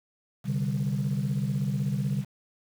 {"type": "chord", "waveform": "sine", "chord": "C suspended second", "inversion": "none", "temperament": "equal", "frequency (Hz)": [130.81, 146.83, 196], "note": ["C3", "D3", "G3"], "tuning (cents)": [0, 0, 0], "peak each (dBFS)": [-28, -28, -29], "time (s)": [0.44, 2.25], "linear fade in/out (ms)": 50, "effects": ["tanh soft clip ceiling -20 dBFS", "8-bit"]}